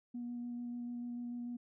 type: tone with vibrato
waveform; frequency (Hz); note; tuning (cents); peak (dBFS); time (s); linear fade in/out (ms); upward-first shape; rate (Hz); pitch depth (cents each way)
sine; 241; B3; -42; -38; 0.14-1.57; 10; square; 6.8; 8
effects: tanh soft clip ceiling -35 dBFS